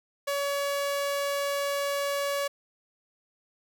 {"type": "tone", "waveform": "sawtooth", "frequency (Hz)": 565, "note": "C#5", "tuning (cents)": 33, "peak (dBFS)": -23, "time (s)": [0.27, 2.48], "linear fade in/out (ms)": 10, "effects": []}